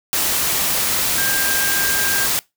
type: tone in noise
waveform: sine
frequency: 1597 Hz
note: G6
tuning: 32 cents sharp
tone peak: -22 dBFS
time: 1.18-2.26 s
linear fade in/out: 0 ms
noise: white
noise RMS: -19 dBFS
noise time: 0.13-2.39 s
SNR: -6 dB
effects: noise-tail reverb RT60 0.2 s tail -22 dB re dry